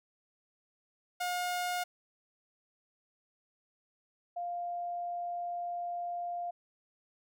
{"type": "tone pair in turn", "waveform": ["sawtooth", "sine"], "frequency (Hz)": [716, 699.6], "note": ["F5", "F5"], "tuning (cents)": [43, 3], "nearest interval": "unison", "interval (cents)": 40, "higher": "first", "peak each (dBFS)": [-28, -34], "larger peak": "first", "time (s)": [[1.2, 1.84], [4.36, 6.51]], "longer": "second", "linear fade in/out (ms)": 10, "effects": []}